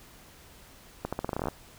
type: accelerating click train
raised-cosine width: 1 ms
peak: -16 dBFS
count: 13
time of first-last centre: 1.05-1.485 s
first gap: 76 ms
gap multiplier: 0.85
effects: pink hiss -53 dBFS RMS until 1.78 s